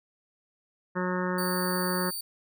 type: harmonic tone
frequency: 181.8 Hz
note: F#3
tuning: 30 cents flat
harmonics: 1 / 2 / 3 / 5 / 6 / 7 / 8 / 9 / 10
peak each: -30 / -33 / -35 / -37 / -38 / -38 / -39 / -40 / -40 dBFS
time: 0.95-2.11 s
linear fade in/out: 20 ms
type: tone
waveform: 10% pulse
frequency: 4584 Hz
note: D8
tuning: 43 cents flat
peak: -26 dBFS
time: 1.38-2.21 s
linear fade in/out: 5 ms
effects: none